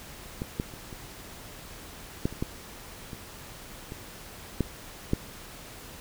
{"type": "clicks", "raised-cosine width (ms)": 3, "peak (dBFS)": [-18, -15, -30, -26, -12, -28, -15, -25, -24, -11, -10], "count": 11, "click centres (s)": [0.419, 0.599, 0.738, 0.928, 2.255, 2.326, 2.425, 3.132, 3.921, 4.607, 5.134], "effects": ["pink hiss -45 dBFS RMS until 6 s"]}